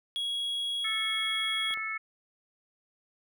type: tone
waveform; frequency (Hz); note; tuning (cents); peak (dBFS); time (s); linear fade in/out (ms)
triangle; 3322; G#7; 0; -28; 0.16-1.74; 0
type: harmonic tone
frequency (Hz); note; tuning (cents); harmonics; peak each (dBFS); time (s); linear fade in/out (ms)
438.4; A4; -6; 3 / 4 / 5; -38 / -40 / -33; 0.84-1.98; 10
type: clicks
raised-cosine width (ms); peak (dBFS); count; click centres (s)
0.5; -33; 2; 1.709 / 1.774
effects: none